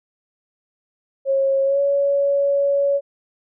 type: tone with pitch glide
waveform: sine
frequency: 543 to 561.8 Hz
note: C#5 to C#5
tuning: -36 to +23 cents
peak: -15 dBFS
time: 1.25-3.01 s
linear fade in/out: 50 ms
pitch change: +59 cents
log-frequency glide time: 1.64-1.8 s
effects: none